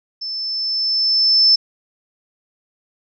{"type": "tone with level ramp", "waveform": "sine", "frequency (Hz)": 5280, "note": "E8", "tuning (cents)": 2, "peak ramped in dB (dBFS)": [-24, -8], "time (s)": [0.21, 1.56], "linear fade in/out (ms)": 10, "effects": []}